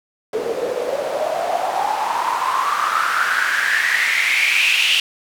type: noise with band-pass filter sweep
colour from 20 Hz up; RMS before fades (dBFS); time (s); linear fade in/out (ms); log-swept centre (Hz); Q
white; -19; 0.33-5; 2; 430 to 2900; 7.5
effects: none